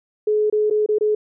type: tone with dropouts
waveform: sine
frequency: 424.8 Hz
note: G#4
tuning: 39 cents sharp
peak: -15 dBFS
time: 0.27-1.15 s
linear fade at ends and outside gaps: 5 ms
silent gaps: 0.5-0.525 / 0.7-0.708 / 0.862-0.888 / 0.985-1.009 s
effects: none